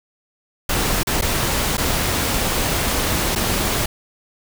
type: noise with dropouts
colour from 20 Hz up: pink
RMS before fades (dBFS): -20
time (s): 0.69-3.86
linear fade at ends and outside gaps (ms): 5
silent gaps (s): 1.033-1.07 / 1.212-1.221 / 1.771-1.779 / 3.352-3.358
effects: none